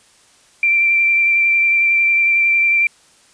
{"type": "tone with vibrato", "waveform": "sine", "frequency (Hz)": 2354, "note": "D7", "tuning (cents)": 3, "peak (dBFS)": -11, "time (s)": [0.63, 2.87], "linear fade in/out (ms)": 2, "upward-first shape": "triangle", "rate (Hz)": 11, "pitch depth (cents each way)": 17, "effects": ["white hiss -51 dBFS RMS until 3.33 s", "resampled to 22050 Hz"]}